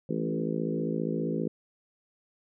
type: harmonic tone with a mistuned harmonic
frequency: 55 Hz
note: A1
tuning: in tune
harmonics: 3 / 4 / 5 / 6 / 7 / 8 / 9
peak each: -33 / -34 / -35 / -36 / -36 / -37 / -38 dBFS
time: 0.09-1.48 s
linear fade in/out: 5 ms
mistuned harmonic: 4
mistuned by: -17 cents
effects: none